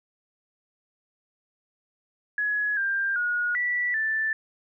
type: tone with pitch steps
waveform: sine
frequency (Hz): 1684 / 1590 / 1446 / 1958 / 1763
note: G#6 / G6 / F#6 / B6 / A6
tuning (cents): +24 / +24 / -40 / -15 / +3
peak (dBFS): -23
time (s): 2.38-4.33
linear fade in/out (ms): 2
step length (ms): 390
effects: none